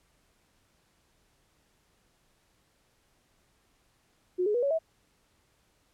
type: tone with pitch steps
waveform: sine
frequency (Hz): 362.8 / 419.2 / 484.3 / 559.5 / 646.4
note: F#4 / G#4 / B4 / C#5 / E5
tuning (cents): -34 / +16 / -34 / +16 / -34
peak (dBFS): -24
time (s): 4.38-4.79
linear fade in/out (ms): 20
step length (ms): 82
effects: pink hiss -69 dBFS RMS until 5.93 s + low-pass 12000 Hz 12 dB/octave